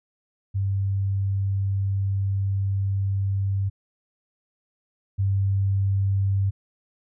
sine tone pair in turn, 98 / 98 Hz, G2 / G2, 0 / 0 cents, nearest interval unison, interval 0 cents, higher neither, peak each -21 / -19 dBFS, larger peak second, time 0.54-3.7 / 5.18-6.51 s, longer first, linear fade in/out 20 ms, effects none

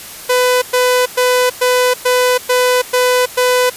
sawtooth tone bursts, 500 Hz, B4, 21 cents sharp, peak -6 dBFS, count 8, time 0.29-3.7 s, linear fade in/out 10 ms, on 330 ms, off 110 ms, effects white hiss -31 dBFS RMS until 3.76 s + resampled to 32000 Hz

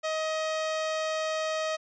sawtooth tone, 630 Hz, D#5, 21 cents sharp, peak -24 dBFS, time 0.03-1.77 s, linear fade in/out 20 ms, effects resampled to 16000 Hz

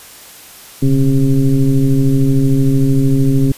sine tone with frequency modulation, 138.59 Hz, C#3, in tune, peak -8 dBFS, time 0.82-3.52 s, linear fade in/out 5 ms, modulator 132 Hz, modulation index 1.3, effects white hiss -37 dBFS RMS until 3.57 s + resampled to 32000 Hz

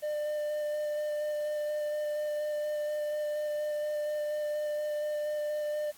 triangle tone with vibrato, 599 Hz, D5, 34 cents sharp, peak -28 dBFS, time 0.02-5.92 s, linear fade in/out 20 ms, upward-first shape square, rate 4.2 Hz, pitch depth 8 cents each way, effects white hiss -56 dBFS RMS until 5.97 s + AAC 64 kbps

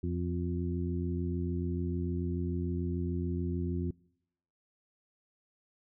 harmonic tone with a mistuned harmonic, 86.8 Hz, F2, 10 cents flat, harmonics 1 / 2 / 3 / 4, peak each -33 / -36 / -38 / -39 dBFS, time 0.03-3.91 s, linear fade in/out 5 ms, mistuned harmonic 4, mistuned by +25 cents, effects noise-tail reverb RT60 0.8 s tail -25 dB re dry

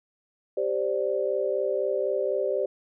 sine chord, G suspended fourth, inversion none, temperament equal, 392 / 523.3 / 587.3 Hz, G4 / C5 / D5, 0 / 0 / 0 cents, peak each -28 dBFS, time 0.57-2.66 s, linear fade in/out 5 ms, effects none

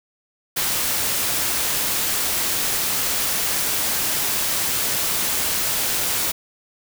white noise, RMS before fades -22 dBFS, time 0.56-6.32 s, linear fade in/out 10 ms, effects none

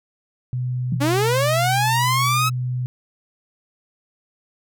sine tone, 125.4 Hz, B2, 27 cents sharp, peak -21 dBFS, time 0.53-2.86 s, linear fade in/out 0 ms
sine tone with exponential decay, 167 Hz, E3, 23 cents sharp, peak -16 dBFS, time 0.92-1.05 s, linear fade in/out 5 ms, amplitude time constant 27 ms
sawtooth linear sweep, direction up, 270.2 to 1300 Hz, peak -14 dBFS, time 1-2.5 s, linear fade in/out 20 ms
effects none

